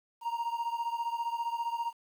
triangle beating tone pair, 930 / 945 Hz, A#5 / A#5, -4 / +23 cents, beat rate 15 Hz, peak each -31 / -34 dBFS, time 0.21-1.93 s, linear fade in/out 50 ms, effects 10-bit

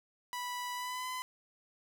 sawtooth tone with pitch glide, 985 to 1014.4 Hz, B5 to B5, -5 to +46 cents, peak -33 dBFS, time 0.33-1.22 s, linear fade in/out 0 ms, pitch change +51 cents, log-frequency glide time 0.74-1.08 s, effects none

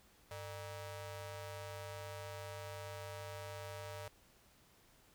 sawtooth ring-modulated tone, 349.2 Hz, F4, in tune, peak -38 dBFS, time 0.31-4.08 s, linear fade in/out 2 ms, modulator 250 Hz, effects pink hiss -67 dBFS RMS until 5.14 s

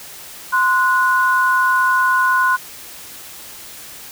sine tone pair together, 1037 / 1466.5 Hz, C6 / F#6, -16 / -16 cents, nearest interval tritone, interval 600 cents, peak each -15 / -15 dBFS, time 0.52-2.57 s, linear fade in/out 20 ms, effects white hiss -36 dBFS RMS until 4.11 s

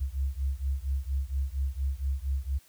sine beating tone pair, 66 / 70.3 Hz, C2 / C#2, +16 / +25 cents, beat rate 4.3 Hz, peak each -30 / -31 dBFS, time 0-2.59 s, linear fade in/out 20 ms, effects white hiss -60 dBFS RMS until 2.68 s

